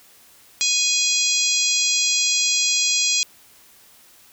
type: harmonic tone with a mistuned harmonic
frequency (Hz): 828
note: G#5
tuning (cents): -5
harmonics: 3 / 4 / 5 / 6 / 7 / 8 / 9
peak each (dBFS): -25 / -25 / -25 / -25 / -25 / -25 / -25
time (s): 0.61-3.23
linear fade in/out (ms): 0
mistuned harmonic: 6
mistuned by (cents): -33
effects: white hiss -51 dBFS RMS until 4.32 s